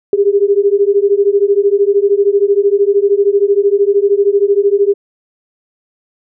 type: beating tone pair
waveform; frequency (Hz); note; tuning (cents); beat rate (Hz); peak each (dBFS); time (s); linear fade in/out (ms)
sine; 396.2 / 409.2; G4 / G#4; +18 / -26; 13; -11; 0.13-4.94; 2
effects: none